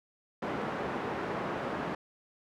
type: band-pass noise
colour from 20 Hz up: pink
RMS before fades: -35 dBFS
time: 0.42-1.95 s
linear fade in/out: 5 ms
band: 210 to 1400 Hz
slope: 12 dB/octave
effects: none